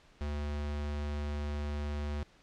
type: tone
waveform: square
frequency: 73.42 Hz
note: D2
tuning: in tune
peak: -34 dBFS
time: 0.21-2.23 s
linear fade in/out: 0 ms
effects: pink hiss -62 dBFS RMS until 2.42 s + low-pass 5000 Hz 12 dB/octave